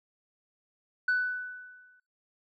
sine tone with exponential decay, 1493 Hz, F#6, 15 cents sharp, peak -20 dBFS, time 1.08-2 s, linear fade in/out 5 ms, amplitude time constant 200 ms, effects noise-tail reverb RT60 0.3 s tail -26 dB re dry + tanh soft clip ceiling -21 dBFS

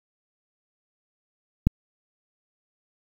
click, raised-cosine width 5 ms, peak -5 dBFS, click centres 1.67 s, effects 7-bit

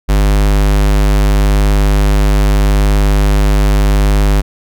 square tone, 50.4 Hz, G1, 49 cents sharp, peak -8 dBFS, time 0.08-4.42 s, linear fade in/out 20 ms, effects none

